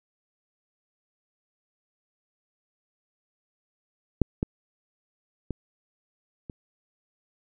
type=clicks; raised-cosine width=3 ms; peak=-6 / -12 / -17 / -24 dBFS; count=4; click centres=4.217 / 4.429 / 5.507 / 6.498 s; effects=none